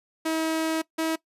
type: tone pair in turn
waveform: sawtooth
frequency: 320.5 / 321.9 Hz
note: E4 / E4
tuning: -49 / -41 cents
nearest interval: unison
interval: 8 cents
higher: second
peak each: -20 dBFS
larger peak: neither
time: 0.25-0.82 / 0.98-1.16 s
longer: first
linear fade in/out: 10 ms
effects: noise-tail reverb RT60 0.1 s tail -20 dB re dry + resampled to 32000 Hz